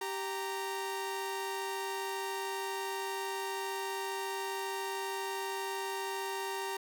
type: tone pair together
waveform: sawtooth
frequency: 390 / 927.6 Hz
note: G4 / A#5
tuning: -9 / -9 cents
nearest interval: octave + minor third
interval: 1500 cents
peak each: -34 / -34 dBFS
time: 0.01-6.77 s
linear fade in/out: 5 ms
effects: none